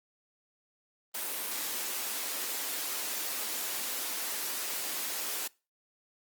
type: high-pass noise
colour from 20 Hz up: white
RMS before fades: -35 dBFS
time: 1.14-5.48 s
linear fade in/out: 10 ms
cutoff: 240 Hz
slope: 24 dB/octave
effects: noise-tail reverb RT60 0.3 s tail -23 dB re dry + Opus 32 kbps